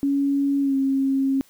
sine tone with pitch glide, 279.5 to 270.1 Hz, C#4 to C#4, +14 to -45 cents, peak -18 dBFS, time 0.03-1.41 s, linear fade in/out 0 ms, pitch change -59 cents, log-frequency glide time 0.61-0.76 s, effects white hiss -56 dBFS RMS until 1.49 s

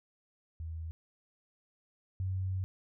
sine tone pair in turn, 81 / 94.12 Hz, E2 / F#2, -30 / +30 cents, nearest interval minor third, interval 260 cents, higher second, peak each -37 / -31 dBFS, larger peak second, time 0.6-0.91 / 2.2-2.64 s, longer second, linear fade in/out 0 ms, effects none

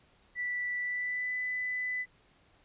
sine tone with pitch glide, 1967 to 1999.1 Hz, B6 to B6, -7 to +21 cents, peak -31 dBFS, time 0.35-2.06 s, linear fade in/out 50 ms, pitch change +28 cents, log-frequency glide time 0.8-1.34 s, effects pink hiss -65 dBFS RMS until 2.64 s + resampled to 8000 Hz

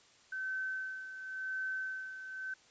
sine tone with tremolo, 1533 Hz, G6, 39 cents flat, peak -34 dBFS, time 0.32-2.54 s, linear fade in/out 5 ms, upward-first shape sine, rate 0.93 Hz, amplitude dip 65%, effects white hiss -63 dBFS RMS until 2.7 s + resampled to 16000 Hz

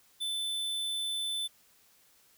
square tone, 3520 Hz, A7, in tune, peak -32 dBFS, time 0.2-1.48 s, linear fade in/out 20 ms, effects white hiss -64 dBFS RMS until 2.37 s

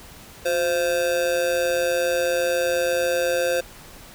square tone with amplitude modulation, 521 Hz, C5, 7 cents flat, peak -17 dBFS, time 0.45-3.61 s, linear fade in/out 10 ms, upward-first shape sine, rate 162 Hz, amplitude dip 75%, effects pink hiss -44 dBFS RMS until 4.14 s

